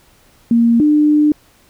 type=tone pair in turn; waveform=sine; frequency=233.1 / 299.5 Hz; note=A#3 / D4; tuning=0 / +34 cents; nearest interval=major third; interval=434 cents; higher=second; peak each=-8 dBFS; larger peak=neither; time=0.51-0.8 / 0.8-1.32 s; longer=second; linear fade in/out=2 ms; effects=pink hiss -51 dBFS RMS until 1.69 s